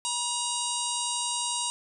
harmonic tone with a mistuned harmonic, 951 Hz, A#5, 34 cents sharp, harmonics 1 / 3 / 4 / 5 / 6 / 7 / 8 / 9 / 10, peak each -34 / -36 / -35 / -39 / -39 / -39 / -37 / -34 / -40 dBFS, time 0.05-1.7 s, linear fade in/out 0 ms, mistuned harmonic 1, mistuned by +22 cents, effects none

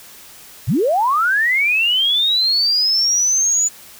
sine linear sweep, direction up, 81.4 to 6980 Hz, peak -13 dBFS, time 0.67-3.69 s, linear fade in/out 20 ms, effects white hiss -41 dBFS RMS until 3.99 s

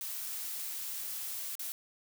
blue noise with dropouts, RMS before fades -39 dBFS, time 0.01-1.72 s, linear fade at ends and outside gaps 0 ms, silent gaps 1.553-1.594 s, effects none

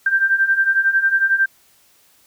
sine beating tone pair, 1568 / 1579 Hz, G6 / G6, 0 / +12 cents, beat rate 11 Hz, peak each -19 / -15 dBFS, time 0.06-1.46 s, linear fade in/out 5 ms, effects white hiss -55 dBFS RMS until 2.26 s

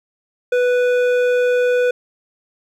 sine tone with hard clipping, 493.9 Hz, B4, in tune, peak -15 dBFS, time 0.52-1.91 s, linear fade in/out 5 ms, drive 10 dB, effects none

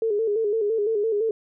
sine tone with vibrato, 430 Hz, A4, 40 cents flat, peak -20 dBFS, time 0.02-1.31 s, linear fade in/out 2 ms, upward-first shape square, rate 5.9 Hz, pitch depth 75 cents each way, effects none

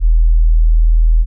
sine tone, 40.43 Hz, E1, 33 cents flat, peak -6 dBFS, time 0-1.26 s, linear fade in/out 50 ms, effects none

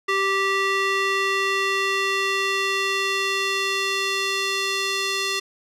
square tone with band-pass filter sweep, 390.2 Hz, G4, 8 cents flat, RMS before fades -23 dBFS, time 0.08-5.4 s, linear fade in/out 10 ms, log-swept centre 1900 to 3900 Hz, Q 1.1, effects none

